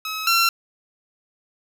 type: tone pair in turn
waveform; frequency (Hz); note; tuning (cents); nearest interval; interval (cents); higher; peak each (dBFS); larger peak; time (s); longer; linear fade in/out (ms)
15% pulse; 1282 / 1360.2; E6 / F6; -49 / -46; minor second; 103; second; -20 / -9; second; 0.05-0.27 / 0.27-0.49; neither; 2
effects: none